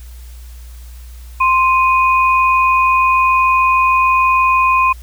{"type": "tone pair together", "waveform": "sine", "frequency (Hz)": [1046.5, 2487], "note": ["C6", "D#7"], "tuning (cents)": [0, -1], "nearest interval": "octave + minor third", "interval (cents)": 1499, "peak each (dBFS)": [-10, -16], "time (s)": [1.4, 4.93], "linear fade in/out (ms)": 10, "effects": ["added 60 Hz sine -31 dBFS peak until 5.02 s", "white hiss -46 dBFS RMS until 5.02 s"]}